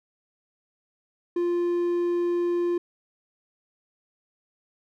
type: tone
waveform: triangle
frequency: 348.6 Hz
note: F4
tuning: 3 cents flat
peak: -20 dBFS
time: 1.36-2.78 s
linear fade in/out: 5 ms
effects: none